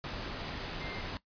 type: tone in noise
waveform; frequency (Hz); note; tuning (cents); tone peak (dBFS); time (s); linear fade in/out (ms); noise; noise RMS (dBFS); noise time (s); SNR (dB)
sine; 2100; C7; +6; -45; 0.81-1.01; 0; pink; -39; 0.04-1.17; -9
effects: noise-tail reverb RT60 0.1 s tail -17 dB re dry + resampled to 11025 Hz